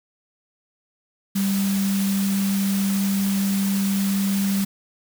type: tone in noise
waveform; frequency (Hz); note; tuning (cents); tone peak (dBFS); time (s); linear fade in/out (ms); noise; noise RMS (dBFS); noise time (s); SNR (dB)
sine; 196.6; G3; +5; -19; 1.35-4.65; 10; white; -31; 1.35-4.65; +9
effects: none